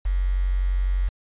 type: tone with quantisation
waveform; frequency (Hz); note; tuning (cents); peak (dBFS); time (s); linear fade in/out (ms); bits
sine; 45.96; F#1; -11; -19; 0.05-1.09; 10; 7
effects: resampled to 8000 Hz